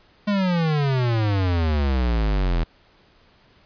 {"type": "exponential sweep", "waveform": "square", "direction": "down", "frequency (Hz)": [210, 40.41], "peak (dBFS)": -19, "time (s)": [0.27, 2.64], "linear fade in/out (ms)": 10, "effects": ["pink hiss -56 dBFS RMS until 3.65 s", "resampled to 11025 Hz"]}